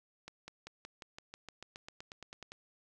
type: accelerating click train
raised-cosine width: 0.2 ms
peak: -29 dBFS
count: 17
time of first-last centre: 0.28-2.519 s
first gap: 200 ms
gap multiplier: 0.95
effects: none